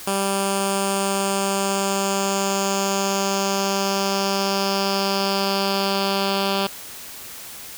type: tone with low-pass filter sweep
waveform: 10% pulse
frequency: 196.3 Hz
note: G3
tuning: 3 cents sharp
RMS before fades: -22 dBFS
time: 0.07-6.67 s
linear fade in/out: 5 ms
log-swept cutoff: 10000 to 4100 Hz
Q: 3.5
effects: white hiss -37 dBFS RMS until 7.77 s